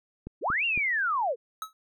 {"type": "clicks", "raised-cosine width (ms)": 3, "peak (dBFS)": -24, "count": 3, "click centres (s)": [0.27, 0.502, 0.776]}
{"type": "linear two-way sweep", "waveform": "sine", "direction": "up then down", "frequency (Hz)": [226.8, 2820, 421.6], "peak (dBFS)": -24, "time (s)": [0.41, 1.36], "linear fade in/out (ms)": 50, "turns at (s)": 0.65}
{"type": "tone with exponential decay", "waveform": "square", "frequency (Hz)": 1290, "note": "E6", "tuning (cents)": -38, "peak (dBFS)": -29, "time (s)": [1.62, 1.73], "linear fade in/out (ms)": 1, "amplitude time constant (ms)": 23}
{"effects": []}